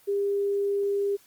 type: tone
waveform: sine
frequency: 401.4 Hz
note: G4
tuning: 41 cents sharp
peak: -23 dBFS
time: 0.07-1.17 s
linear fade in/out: 20 ms
effects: white hiss -58 dBFS RMS until 1.26 s + Opus 32 kbps